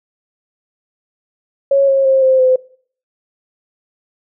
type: tone with pitch steps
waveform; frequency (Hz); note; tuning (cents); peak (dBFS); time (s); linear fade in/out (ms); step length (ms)
sine; 552 / 542.2 / 532.6 / 523.1 / 513.8; C#5 / C#5 / C5 / C5 / C5; -7 / -38 / +31 / -1 / -32; -8; 1.71-2.56; 5; 170
effects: noise-tail reverb RT60 0.5 s tail -21 dB re dry